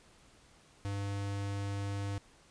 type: tone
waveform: square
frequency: 100 Hz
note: G2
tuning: 35 cents sharp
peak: -35 dBFS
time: 0.85-2.18 s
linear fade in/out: 0 ms
effects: pink hiss -62 dBFS RMS until 2.5 s + resampled to 22050 Hz